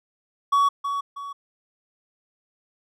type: tone with echo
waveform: triangle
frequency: 1126 Hz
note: C#6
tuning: 27 cents sharp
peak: -14 dBFS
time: 0.52-0.69 s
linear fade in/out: 10 ms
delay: 320 ms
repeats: 2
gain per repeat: -8 dB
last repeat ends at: 1.33 s
effects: none